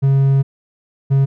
triangle tone pair in turn, 136.6 / 136.6 Hz, C#3 / C#3, -25 / -25 cents, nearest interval unison, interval 0 cents, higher neither, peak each -8 / -8 dBFS, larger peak neither, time 0.02-0.43 / 1.1-1.26 s, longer first, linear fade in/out 20 ms, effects none

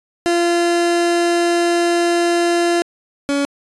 30% pulse tone pair in turn, 344 / 282.3 Hz, F4 / C#4, -26 / +32 cents, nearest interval minor third, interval 342 cents, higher first, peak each -11 / -13 dBFS, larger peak first, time 0.26-2.82 / 3.29-3.45 s, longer first, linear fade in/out 0 ms, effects resampled to 24000 Hz

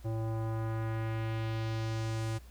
square tone with low-pass filter sweep, 111.8 Hz, A2, 28 cents sharp, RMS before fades -34 dBFS, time 0.04-2.39 s, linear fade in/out 20 ms, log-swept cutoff 640 to 10000 Hz, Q 1.2, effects added 60 Hz sine -49 dBFS peak until 2.5 s + pink hiss -61 dBFS RMS until 2.5 s

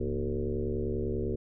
sine tone with frequency modulation, 233.1 Hz, A#3, in tune, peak -28 dBFS, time 0-1.36 s, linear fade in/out 10 ms, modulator 70.2 Hz, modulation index 3.3, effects none

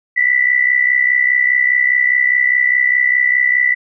sine tone with amplitude modulation, 1975.5 Hz, B6, in tune, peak -7 dBFS, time 0.16-3.75 s, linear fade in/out 20 ms, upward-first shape sine, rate 64.9 Hz, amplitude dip 75%, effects none

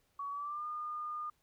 sine tone with pitch glide, 1128 to 1216 Hz, C#6 to D#6, +30 to -40 cents, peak -37 dBFS, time 0.19-1.3 s, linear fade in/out 5 ms, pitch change +130 cents, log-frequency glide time 0.3-0.66 s, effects pink hiss -75 dBFS RMS until 1.42 s

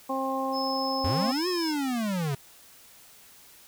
harmonic tone, 266.4 Hz, C4, 31 cents sharp, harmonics 1 / 2 / 3 / 4, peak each -32 / -32 / -32 / -32 dBFS, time 0.09-1.32 s, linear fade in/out 10 ms
sine tone, 5200 Hz, E8, 24 cents flat, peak -32 dBFS, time 0.52-1.75 s, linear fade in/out 50 ms
square linear two-way sweep, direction up then down, 69.3 to 370 to 131.5 Hz, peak -27 dBFS, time 1.04-2.35 s, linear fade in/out 5 ms, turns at 1.48 s
effects white hiss -53 dBFS RMS until 3.67 s

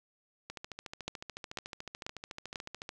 two click trains, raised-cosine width 0.2 ms, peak -19 / -24 dBFS, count 4 / 34, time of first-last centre 1.08-2.558 / 0.5-2.891 s, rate 2.03 / 13.8 Hz, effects none

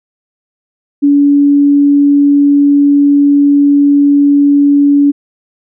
sine tone, 285.3 Hz, C#4, 50 cents sharp, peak -4 dBFS, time 1.02-5.12 s, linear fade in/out 20 ms, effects none

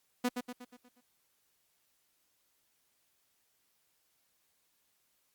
sawtooth tone with echo, 246.9 Hz, B3, in tune, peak -24 dBFS, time 0.24-0.29 s, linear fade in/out 10 ms, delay 120 ms, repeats 6, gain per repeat -6 dB, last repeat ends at 1.01 s, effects white hiss -75 dBFS RMS until 5.34 s + Opus 48 kbps

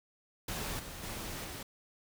pink noise with level steps, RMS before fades -38 / -45 / -41 / -43 dBFS, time 0.48-1.63 s, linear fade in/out 5 ms, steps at 0.79 / 1.03 / 1.44 s, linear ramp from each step 5 ms, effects none

